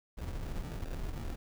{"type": "noise with sample-and-hold", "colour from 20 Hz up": "brown", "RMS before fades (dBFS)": -38, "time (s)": [0.17, 1.36], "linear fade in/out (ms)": 20, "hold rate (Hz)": 1050, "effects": []}